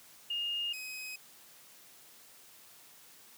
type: tone pair in turn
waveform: sine / sawtooth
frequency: 2837 / 2527 Hz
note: F7 / D#7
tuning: +27 / +26 cents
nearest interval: major second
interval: 201 cents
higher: first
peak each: -32 / -37 dBFS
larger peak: first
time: 0.3-0.73 / 0.73-1.16 s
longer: neither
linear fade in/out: 5 ms
effects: white hiss -57 dBFS RMS until 3.37 s + high-pass 100 Hz 12 dB/octave